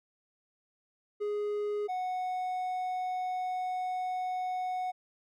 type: tone pair in turn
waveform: triangle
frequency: 415.3 / 736.4 Hz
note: G#4 / F#5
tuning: 0 / -8 cents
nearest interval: minor seventh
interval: 992 cents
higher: second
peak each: -28 / -29 dBFS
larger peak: first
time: 1.2-1.88 / 1.88-4.92 s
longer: second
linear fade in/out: 20 ms
effects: none